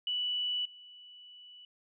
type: tone with level steps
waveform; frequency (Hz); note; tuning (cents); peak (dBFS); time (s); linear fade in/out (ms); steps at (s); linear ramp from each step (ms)
sine; 2960; F#7; 0; -30 / -50; 0.07-1.65; 2; 0.65; 5
effects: none